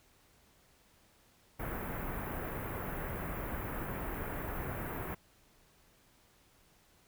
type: band-stop noise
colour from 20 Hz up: pink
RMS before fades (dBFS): -39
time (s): 1.59-5.15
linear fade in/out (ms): 10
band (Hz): 2000 to 14000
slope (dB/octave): 24
effects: pink hiss -66 dBFS RMS until 7.07 s